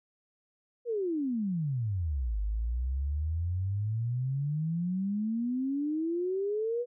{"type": "exponential two-way sweep", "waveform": "sine", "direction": "down then up", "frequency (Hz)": [493.9, 49.97, 493.9], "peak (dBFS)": -28, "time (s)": [0.85, 6.86], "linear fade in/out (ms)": 50, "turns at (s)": 2.39, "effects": []}